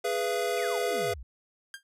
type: chord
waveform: square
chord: F diminished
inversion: first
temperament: equal with one note detuned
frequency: 415.3 / 493.9 / 680.9 Hz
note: Ab4 / Cb5 / F5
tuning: 0 / 0 / -44 cents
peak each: -32 dBFS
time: 0.04-1.14 s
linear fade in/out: 10 ms
type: exponential sweep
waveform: sine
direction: down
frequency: 2635 to 51.91 Hz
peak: -39 dBFS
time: 0.57-1.23 s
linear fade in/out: 5 ms
type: tone with exponential decay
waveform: sawtooth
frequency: 1600 Hz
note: G6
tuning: 35 cents sharp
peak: -31 dBFS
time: 1.74-1.83 s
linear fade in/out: 1 ms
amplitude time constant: 18 ms
effects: resampled to 32000 Hz